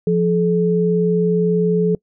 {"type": "tone pair together", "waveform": "sine", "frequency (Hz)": [174.61, 429.2], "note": ["F3", "A4"], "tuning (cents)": [0, -43], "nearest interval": "octave + major third", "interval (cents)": 1557, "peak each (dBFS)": -16, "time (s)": [0.07, 1.95], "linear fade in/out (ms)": 2, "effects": ["noise-tail reverb RT60 0.1 s tail -25 dB re dry"]}